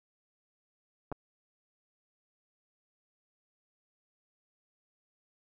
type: clicks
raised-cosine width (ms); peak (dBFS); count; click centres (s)
1; -24; 2; 1.117 / 1.124
effects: none